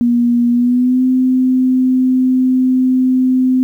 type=tone with pitch glide; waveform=sine; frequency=239.4 to 256.6 Hz; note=A#3 to C4; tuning=+46 to -34 cents; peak=-9 dBFS; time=0.01-3.63 s; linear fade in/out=0 ms; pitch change=+120 cents; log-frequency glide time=0.5-1.03 s; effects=8-bit